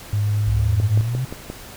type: tone with pitch glide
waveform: sine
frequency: 103.6 to 107.81 Hz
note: G#2 to A2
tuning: -4 to -35 cents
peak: -17 dBFS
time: 0.13-1.01 s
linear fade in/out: 0 ms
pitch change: +69 cents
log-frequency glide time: 0.23-0.87 s
type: linear sweep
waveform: sine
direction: up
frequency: 57.5 to 132.7 Hz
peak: -20 dBFS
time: 0.47-1.25 s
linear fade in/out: 5 ms
type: click train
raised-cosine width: 2 ms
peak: -16 dBFS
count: 5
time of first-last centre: 0.8-1.501 s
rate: 5.71 Hz
effects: pink hiss -39 dBFS RMS until 1.76 s